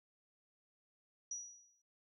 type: tone with exponential decay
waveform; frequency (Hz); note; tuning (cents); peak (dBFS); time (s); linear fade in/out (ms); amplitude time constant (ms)
sine; 5820; F#8; -29; -37; 1.31-1.82; 5; 110
effects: noise-tail reverb RT60 0.2 s tail -19 dB re dry